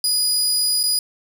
25% pulse tone with dropouts, 4928 Hz, D#8, 17 cents flat, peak -12 dBFS, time 0.04-0.99 s, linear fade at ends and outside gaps 2 ms, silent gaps 0.831-0.836 s, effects none

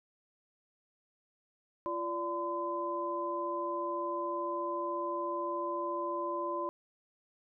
sine tone cluster, 344.3 / 581 / 1019 Hz, F4 / D5 / C6, -25 / -19 / -46 cents, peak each -38 / -38 / -35 dBFS, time 1.86-6.69 s, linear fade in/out 0 ms, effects none

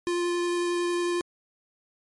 square tone with vibrato, 349.2 Hz, F4, in tune, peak -25 dBFS, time 0.07-1.21 s, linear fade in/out 0 ms, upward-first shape triangle, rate 11 Hz, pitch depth 9 cents each way, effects MP3 48 kbps

